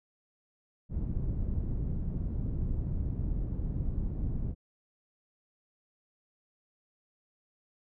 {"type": "low-pass noise", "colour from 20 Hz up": "pink", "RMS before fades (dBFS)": -32, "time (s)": [0.89, 4.55], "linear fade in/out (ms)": 50, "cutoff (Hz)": 170, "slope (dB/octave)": 12, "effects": []}